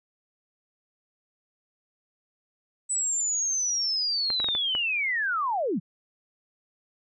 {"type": "linear sweep", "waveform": "sine", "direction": "down", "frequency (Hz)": [8020, 138.59], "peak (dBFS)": -24, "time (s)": [2.89, 5.8], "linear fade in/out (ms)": 20}
{"type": "clicks", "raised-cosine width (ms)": 0.5, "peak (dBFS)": -19, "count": 6, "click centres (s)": [4.303, 4.401, 4.444, 4.487, 4.551, 4.751]}
{"effects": []}